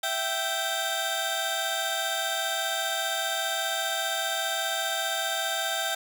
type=tone cluster; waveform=sawtooth; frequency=660 / 775 / 1565 / 3638 Hz; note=E5 / G5 / G6 / A#7; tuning=+2 / -20 / -3 / -43 cents; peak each=-29 dBFS; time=0.03-5.95 s; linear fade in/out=5 ms; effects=none